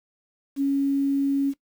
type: tone with quantisation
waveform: sine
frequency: 277.2 Hz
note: C#4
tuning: in tune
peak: -19 dBFS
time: 0.56-1.54 s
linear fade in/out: 50 ms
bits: 8
effects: noise-tail reverb RT60 0.1 s tail -17 dB re dry